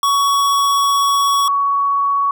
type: tone pair in turn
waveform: square / sine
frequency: 1121 / 1121 Hz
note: C#6 / C#6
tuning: +19 / +19 cents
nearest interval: unison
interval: 0 cents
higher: neither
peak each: -13 dBFS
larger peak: neither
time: 0.03-1.48 / 1.48-2.31 s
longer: first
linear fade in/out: 2 ms
effects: none